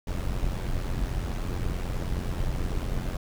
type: noise with amplitude modulation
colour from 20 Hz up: brown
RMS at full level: -26 dBFS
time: 0.07-3.17 s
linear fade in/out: 5 ms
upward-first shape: sine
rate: 89.2 Hz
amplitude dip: 65%
effects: none